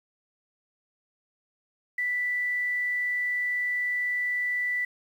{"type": "tone with quantisation", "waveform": "sine", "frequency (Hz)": 1974, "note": "B6", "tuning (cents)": -1, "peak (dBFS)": -25, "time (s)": [1.98, 4.85], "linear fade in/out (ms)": 5, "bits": 9, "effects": []}